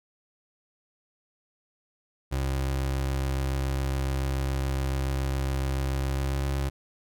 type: tone with pitch glide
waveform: 30% pulse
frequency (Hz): 67.1 to 68.55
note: C2 to C#2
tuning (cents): +44 to -19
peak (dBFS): -23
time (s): 2.31-6.7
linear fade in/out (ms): 20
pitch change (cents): +37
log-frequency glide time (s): 6.06-6.5
effects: none